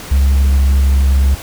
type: tone with pitch glide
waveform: sine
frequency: 68.3 to 67.79 Hz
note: C#2 to C#2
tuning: -25 to -38 cents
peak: -5 dBFS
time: 0.11-1.35 s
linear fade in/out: 10 ms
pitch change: -13 cents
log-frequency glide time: 0.38-1.14 s
effects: tanh soft clip ceiling -7 dBFS + pink hiss -30 dBFS RMS until 1.42 s